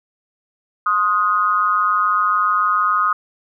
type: tone with amplitude modulation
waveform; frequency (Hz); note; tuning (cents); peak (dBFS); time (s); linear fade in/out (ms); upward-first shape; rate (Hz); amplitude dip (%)
sine; 1247; D#6; +3; -10; 0.86-3.13; 5; sine; 193; 85
effects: none